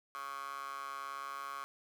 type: tone with high-pass filter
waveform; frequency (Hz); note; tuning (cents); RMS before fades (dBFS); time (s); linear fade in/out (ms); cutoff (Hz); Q
15% pulse; 138.4; C#3; -2; -43; 0.15-1.64; 0; 1100; 8.6
effects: none